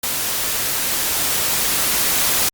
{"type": "noise with level ramp", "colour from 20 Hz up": "white", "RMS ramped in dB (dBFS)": [-22, -17], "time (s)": [0.03, 2.49], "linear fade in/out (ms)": 5, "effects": ["Opus 48 kbps"]}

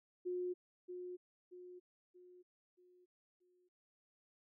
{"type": "tone with echo", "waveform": "sine", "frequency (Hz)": 360, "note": "F#4", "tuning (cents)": -47, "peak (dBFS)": -37, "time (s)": [0.25, 0.54], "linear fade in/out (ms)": 20, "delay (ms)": 630, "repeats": 5, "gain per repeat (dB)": -7, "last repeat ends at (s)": 3.69, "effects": []}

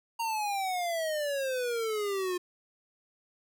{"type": "exponential sweep", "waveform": "square", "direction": "down", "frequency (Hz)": [932.3, 354.4], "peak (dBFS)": -30, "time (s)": [0.19, 2.38], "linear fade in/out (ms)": 10, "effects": []}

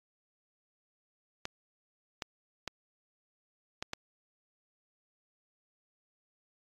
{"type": "clicks", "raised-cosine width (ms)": 0.2, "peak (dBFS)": -18, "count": 5, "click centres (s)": [1.454, 2.222, 2.677, 3.825, 3.934], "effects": ["AAC 32 kbps"]}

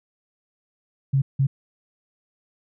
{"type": "tone bursts at uneven times", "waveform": "sine", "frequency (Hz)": 136.3, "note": "C#3", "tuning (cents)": -29, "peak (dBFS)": -16, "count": 2, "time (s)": [[1.13, 1.22], [1.39, 1.47]], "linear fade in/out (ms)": 10, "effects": []}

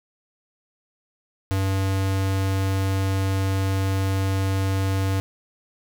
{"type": "tone", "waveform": "square", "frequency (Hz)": 96.4, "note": "G2", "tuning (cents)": -28, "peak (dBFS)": -21, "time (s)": [1.51, 5.2], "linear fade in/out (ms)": 0, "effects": []}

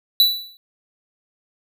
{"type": "tone with exponential decay", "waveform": "square", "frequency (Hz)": 3956, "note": "B7", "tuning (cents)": 2, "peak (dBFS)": -9, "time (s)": [0.2, 0.57], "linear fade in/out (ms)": 1, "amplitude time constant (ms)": 79, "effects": []}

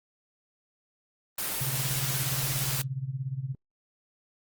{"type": "noise", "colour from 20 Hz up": "white", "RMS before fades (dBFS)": -31, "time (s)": [1.38, 2.82], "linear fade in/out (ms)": 5}
{"type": "tone with tremolo", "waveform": "sine", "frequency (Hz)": 132.6, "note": "C3", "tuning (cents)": 23, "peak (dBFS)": -27, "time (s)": [1.61, 3.55], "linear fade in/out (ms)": 2, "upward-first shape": "sine", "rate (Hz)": 17, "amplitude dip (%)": 80}
{"effects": ["Opus 24 kbps"]}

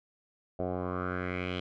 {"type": "tone with low-pass filter sweep", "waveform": "10% pulse", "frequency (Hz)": 90.7, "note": "F#2", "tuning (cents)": -34, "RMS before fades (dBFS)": -34, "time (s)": [0.59, 1.6], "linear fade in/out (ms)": 5, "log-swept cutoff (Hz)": [650, 3200], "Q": 3.8, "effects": []}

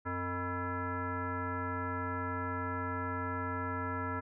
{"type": "tone with frequency modulation", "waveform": "sine", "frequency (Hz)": 622.3, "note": "D#5", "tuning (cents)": 0, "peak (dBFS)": -33, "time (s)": [0.05, 4.21], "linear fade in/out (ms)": 20, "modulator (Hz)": 358, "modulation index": 2.8, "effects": []}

